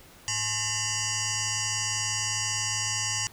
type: tone with frequency modulation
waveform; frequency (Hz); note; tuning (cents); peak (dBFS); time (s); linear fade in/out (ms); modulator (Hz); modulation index
sine; 105.8; G#2; +33; -26; 0.28-3.27; 0; 958; 7.6
effects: pink hiss -52 dBFS RMS until 3.32 s